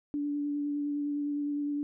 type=tone with vibrato; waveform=sine; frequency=290.2 Hz; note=D4; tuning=21 cents flat; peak=-29 dBFS; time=0.14-1.83 s; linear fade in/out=0 ms; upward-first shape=sine; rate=9.8 Hz; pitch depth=13 cents each way; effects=none